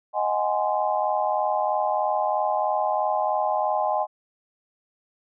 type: chord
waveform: sine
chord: Ab dominant seventh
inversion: second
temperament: just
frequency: 623 / 747.5 / 830.6 / 1038.3 Hz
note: Eb5 / Gb5 / Ab5 / C6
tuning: +2 / +17 / 0 / -14 cents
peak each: -26 / -27 / -25 / -29 dBFS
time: 0.13-4.07 s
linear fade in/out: 50 ms
effects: none